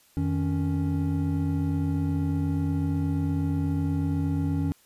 triangle tone cluster, 88 / 156.3 / 278.8 Hz, F2 / D#3 / C#4, +14 / +8 / +10 cents, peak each -26 dBFS, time 0.17-4.72 s, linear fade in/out 0 ms, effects white hiss -60 dBFS RMS until 4.85 s + resampled to 32000 Hz

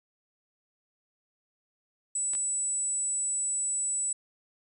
sine tone, 7920 Hz, B8, 4 cents sharp, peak -27 dBFS, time 2.15-4.13 s, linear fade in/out 5 ms
clicks, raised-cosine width 0.2 ms, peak -26 dBFS, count 2, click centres 2.335 / 2.351 s
effects none

